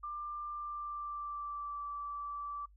sine tone with pitch glide, 1189 to 1160.5 Hz, D6 to D6, +21 to -21 cents, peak -38 dBFS, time 0.03-2.66 s, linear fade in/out 10 ms, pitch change -42 cents, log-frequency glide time 0.49-1.85 s, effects noise-tail reverb RT60 0.1 s tail -23 dB re dry + added 50 Hz sine -58 dBFS peak until 2.76 s

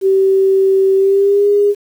sine tone with pitch glide, 385.6 to 408.3 Hz, G4 to G#4, -28 to -29 cents, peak -8 dBFS, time 0.01-1.75 s, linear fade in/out 50 ms, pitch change +99 cents, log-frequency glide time 0.96-1.47 s, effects 7-bit

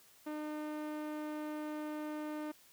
sawtooth tone with low-pass filter, 303.3 Hz, D#4, 44 cents flat, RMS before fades -41 dBFS, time 0.26-2.52 s, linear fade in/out 10 ms, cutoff 2000 Hz, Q 0.55, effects white hiss -63 dBFS RMS until 2.72 s

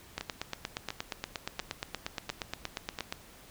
two click trains, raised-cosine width 0.2 ms, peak -18 / -16 dBFS, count 5 / 26, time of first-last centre 0.21-2.988 / 0.18-3.125 s, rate 1.44 / 8.49 Hz, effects pink hiss -54 dBFS RMS until 3.5 s

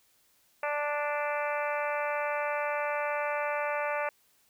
harmonic tone, 293.7 Hz, D4, in tune, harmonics 2 / 3 / 4 / 5 / 6 / 7 / 8 / 9, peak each -32 / -35 / -37 / -38 / -40 / -41 / -40 / -44 dBFS, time 0.63-4.09 s, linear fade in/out 2 ms, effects white hiss -67 dBFS RMS until 4.49 s

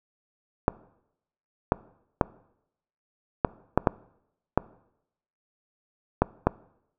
clicks, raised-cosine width 1 ms, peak -4 dBFS, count 9, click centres 0.681 / 1.721 / 2.212 / 3.448 / 3.776 / 3.872 / 4.576 / 6.22 / 6.47 s, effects noise-tail reverb RT60 0.8 s tail -22 dB re dry

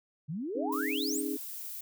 sine exponential sweep, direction up, 137.9 to 9397 Hz, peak -33 dBFS, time 0.28-1.22 s, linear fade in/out 20 ms
sine chord, C# suspended second, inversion none, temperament equal with one note detuned, 271.9 / 311.1 / 415.3 Hz, C#4 / D#4 / G#4, -33 / 0 / 0 cents, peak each -35 / -35 / -37 dBFS, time 0.55-1.37 s, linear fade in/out 10 ms
violet noise, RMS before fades -41 dBFS, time 0.72-1.81 s, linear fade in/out 5 ms
effects none

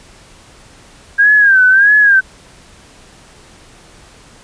sine tone with vibrato, 1600 Hz, G6, 35 cents sharp, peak -5 dBFS, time 1.18-2.21 s, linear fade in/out 20 ms, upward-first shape sine, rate 1.6 Hz, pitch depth 110 cents each way, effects pink hiss -42 dBFS RMS until 4.43 s + resampled to 22050 Hz

